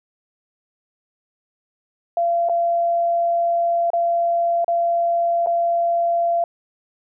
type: tone with dropouts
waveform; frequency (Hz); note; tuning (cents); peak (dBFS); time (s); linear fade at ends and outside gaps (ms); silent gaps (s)
sine; 684; F5; -36; -16; 2.17-6.44; 2; 2.488-2.495 / 3.903-3.933 / 4.645-4.68 / 5.462-5.47
effects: none